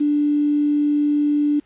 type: tone with quantisation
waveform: sine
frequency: 293.7 Hz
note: D4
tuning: in tune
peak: -15 dBFS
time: 0-1.6 s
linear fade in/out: 10 ms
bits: 7
effects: pink hiss -59 dBFS RMS until 1.65 s + resampled to 8000 Hz